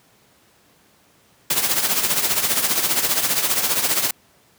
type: noise with tremolo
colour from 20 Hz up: white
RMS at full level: -17 dBFS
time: 1.5-4.11 s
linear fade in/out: 5 ms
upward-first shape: triangle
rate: 15 Hz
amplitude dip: 70%
effects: pink hiss -56 dBFS RMS until 4.58 s + high-pass 100 Hz 12 dB/octave